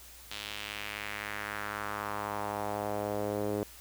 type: tone with band-pass filter sweep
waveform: sawtooth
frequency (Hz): 103.83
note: G#2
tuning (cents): 0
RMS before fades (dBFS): -36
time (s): 0.31-3.63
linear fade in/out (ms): 0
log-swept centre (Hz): 3600 to 420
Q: 2
effects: added 60 Hz sine -56 dBFS peak until 3.8 s + white hiss -52 dBFS RMS until 3.8 s